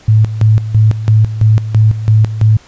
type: tone with tremolo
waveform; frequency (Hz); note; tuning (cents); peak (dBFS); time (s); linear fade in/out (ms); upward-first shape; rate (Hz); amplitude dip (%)
sine; 108.8; A2; -19; -4; 0.08-2.57; 5; square; 3; 75
effects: pink hiss -42 dBFS RMS until 2.67 s + resampled to 16000 Hz